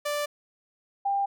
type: tone pair in turn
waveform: sawtooth / sine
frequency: 587.3 / 796 Hz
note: D5 / G5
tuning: 0 / +26 cents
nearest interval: perfect fourth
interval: 526 cents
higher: second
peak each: -23 dBFS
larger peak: neither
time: 0.05-0.26 / 1.05-1.26 s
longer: neither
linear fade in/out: 10 ms
effects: none